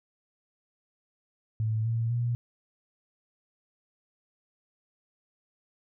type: tone with pitch steps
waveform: sine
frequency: 110 / 114.67 / 119.54 Hz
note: A2 / A#2 / A#2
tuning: 0 / -28 / +44 cents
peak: -25 dBFS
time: 1.6-2.35 s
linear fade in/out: 0 ms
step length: 250 ms
effects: none